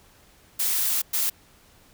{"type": "noise bursts at uneven times", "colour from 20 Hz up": "blue", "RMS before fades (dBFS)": -24, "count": 2, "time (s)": [[0.59, 1.02], [1.13, 1.3]], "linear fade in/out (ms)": 10, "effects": ["pink hiss -56 dBFS RMS until 1.93 s"]}